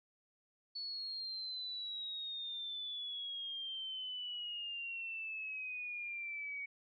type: exponential sweep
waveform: sine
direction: down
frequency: 4435 to 2243 Hz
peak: -40 dBFS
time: 0.75-6.66 s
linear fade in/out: 10 ms
effects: none